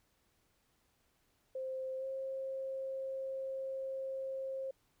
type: tone with pitch glide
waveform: sine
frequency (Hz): 523.3 to 533.1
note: C5 to C5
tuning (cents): 0 to +32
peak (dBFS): -37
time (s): 1.55-4.71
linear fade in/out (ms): 5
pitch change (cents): +32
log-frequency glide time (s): 1.98-2.05
effects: pink hiss -75 dBFS RMS until 5 s